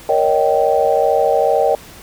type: chord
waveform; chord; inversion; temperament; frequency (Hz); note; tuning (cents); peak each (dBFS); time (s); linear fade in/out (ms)
sine; Eb dominant seventh; second; just; 466.7 / 560 / 622.3 / 777.8; Bb4 / Db5 / Eb5 / G5; +2 / +18 / 0 / -14; -17; 0.09-1.75; 2
effects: pink hiss -39 dBFS RMS until 2.02 s